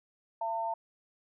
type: tone pair together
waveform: sine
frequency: 676.1 / 903 Hz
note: E5 / A5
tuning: +44 / +45 cents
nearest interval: perfect fourth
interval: 501 cents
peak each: -35 / -32 dBFS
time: 0.41-0.74 s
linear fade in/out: 5 ms
effects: none